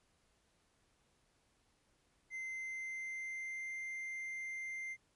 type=tone with pitch glide; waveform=triangle; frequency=2073 to 2092 Hz; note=C7 to C7; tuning=-17 to -1 cents; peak=-39 dBFS; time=2.3-4.97 s; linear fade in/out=50 ms; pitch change=+16 cents; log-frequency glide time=2.51-3.75 s; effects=pink hiss -75 dBFS RMS until 5.15 s + resampled to 24000 Hz